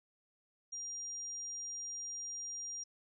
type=tone; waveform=sine; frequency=5700 Hz; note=F8; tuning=34 cents sharp; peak=-40 dBFS; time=0.72-2.84 s; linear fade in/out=10 ms; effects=none